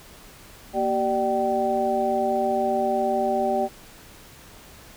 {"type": "tone cluster", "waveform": "sine", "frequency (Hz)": [235, 384.6, 594, 771], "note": ["A#3", "G4", "D5", "G5"], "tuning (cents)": [14, -33, 20, -29], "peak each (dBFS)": [-29, -27, -25, -24], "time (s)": [0.73, 3.69], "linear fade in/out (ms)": 50, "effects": ["pink hiss -47 dBFS RMS until 4.96 s"]}